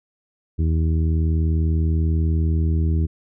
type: harmonic tone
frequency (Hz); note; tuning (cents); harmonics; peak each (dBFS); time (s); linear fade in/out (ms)
80.1; E2; -49; 1 / 2 / 3 / 4 / 5; -17 / -25 / -32 / -31 / -37; 0.58-3.07; 20
effects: none